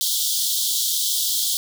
pink high-pass noise, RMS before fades -22 dBFS, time 0.01-1.57 s, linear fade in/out 0 ms, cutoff 3200 Hz, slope 96 dB/octave, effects none

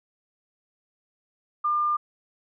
sine tone, 1200 Hz, D6, 37 cents sharp, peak -21 dBFS, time 1.64-1.97 s, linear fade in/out 10 ms, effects none

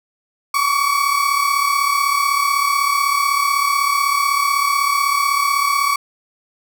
35% pulse tone pair together, 1115 / 1151 Hz, C#6 / D6, +10 / -35 cents, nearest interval minor second, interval 55 cents, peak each -16 dBFS, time 0.54-5.96 s, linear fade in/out 5 ms, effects none

